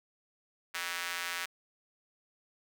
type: tone with high-pass filter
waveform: square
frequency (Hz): 87.31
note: F2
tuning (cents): 0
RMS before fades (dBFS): -37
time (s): 0.74-1.46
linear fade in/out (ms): 10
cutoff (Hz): 1700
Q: 1.4
effects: none